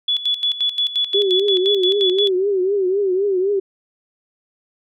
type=tone with tremolo; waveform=sine; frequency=3419 Hz; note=G#7; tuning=50 cents sharp; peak=-15 dBFS; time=0.08-2.29 s; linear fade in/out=5 ms; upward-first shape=square; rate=5.7 Hz; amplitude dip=75%
type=tone with vibrato; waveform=sine; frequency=386 Hz; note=G4; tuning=27 cents flat; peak=-15 dBFS; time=1.14-3.6 s; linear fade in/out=10 ms; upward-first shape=triangle; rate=3.9 Hz; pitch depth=130 cents each way
effects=none